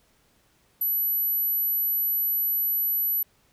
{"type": "tone", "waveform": "sine", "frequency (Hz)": 11840, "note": "F#9", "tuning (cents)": 0, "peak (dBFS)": -22, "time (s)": [0.81, 3.23], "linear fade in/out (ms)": 5, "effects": ["pink hiss -64 dBFS RMS until 3.52 s"]}